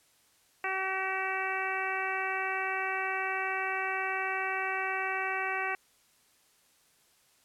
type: harmonic tone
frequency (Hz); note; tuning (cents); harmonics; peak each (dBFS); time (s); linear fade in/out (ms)
381.1; G4; -49; 1 / 2 / 3 / 4 / 5 / 6 / 7; -40 / -36 / -38 / -37 / -36 / -38 / -39; 0.64-5.75; 2
effects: white hiss -66 dBFS RMS until 7.44 s + low-pass 12000 Hz 12 dB/octave